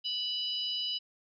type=harmonic tone; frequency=987.8 Hz; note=B5; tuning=in tune; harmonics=3 / 4 / 5; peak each=-33 / -39 / -37 dBFS; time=0.04-0.99 s; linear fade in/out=20 ms; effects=none